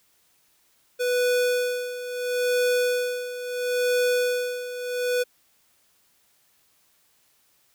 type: tone with tremolo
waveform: square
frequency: 493.9 Hz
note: B4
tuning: in tune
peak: -20 dBFS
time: 0.99-5.24 s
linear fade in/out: 20 ms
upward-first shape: sine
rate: 0.74 Hz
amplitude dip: 75%
effects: white hiss -64 dBFS RMS until 7.74 s